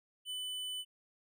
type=tone with tanh clipping; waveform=sine; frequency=3000 Hz; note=F#7; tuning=23 cents sharp; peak=-39 dBFS; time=0.25-0.85 s; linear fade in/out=50 ms; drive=15 dB; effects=none